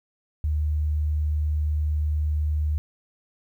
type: tone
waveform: sine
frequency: 75.7 Hz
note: D#2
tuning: 47 cents flat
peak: -21 dBFS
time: 0.44-2.78 s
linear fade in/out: 0 ms
effects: 10-bit